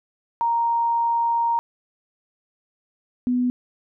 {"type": "tone pair in turn", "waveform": "sine", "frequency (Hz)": [932.3, 247.9], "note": ["A#5", "B3"], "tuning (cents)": [0, 7], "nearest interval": "octave + major seventh", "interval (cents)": 2293, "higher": "first", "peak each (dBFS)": -18, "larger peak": "neither", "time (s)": [[0.41, 1.59], [3.27, 3.5]], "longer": "first", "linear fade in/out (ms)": 0, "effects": []}